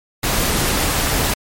pink noise, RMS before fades -18 dBFS, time 0.23-1.34 s, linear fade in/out 5 ms, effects MP3 64 kbps

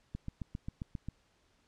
click train, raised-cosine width 5 ms, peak -26 dBFS, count 8, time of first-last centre 0.15-1.086 s, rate 7.48 Hz, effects pink hiss -71 dBFS RMS until 1.67 s + low-pass 7000 Hz 12 dB/octave

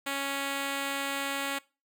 5% pulse tone, 277.2 Hz, C#4, in tune, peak -19 dBFS, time 0.06-1.59 s, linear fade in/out 10 ms, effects noise-tail reverb RT60 0.3 s tail -22 dB re dry

